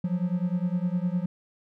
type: beating tone pair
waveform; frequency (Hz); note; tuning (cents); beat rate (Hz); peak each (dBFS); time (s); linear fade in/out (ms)
triangle; 174.1 / 183.9; F3 / F#3; -5 / -10; 9.8; -25 / -26; 0.04-1.26; 5
effects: none